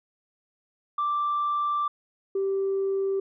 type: tone pair in turn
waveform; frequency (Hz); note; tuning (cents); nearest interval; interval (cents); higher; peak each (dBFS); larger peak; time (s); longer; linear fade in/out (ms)
sine; 1174.7 / 389.5; D6 / G4; 0 / -11; octave + perfect fifth; 1911; first; -22 / -22; neither; 0.98-1.88 / 2.35-3.2; first; 5
effects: tanh soft clip ceiling -20 dBFS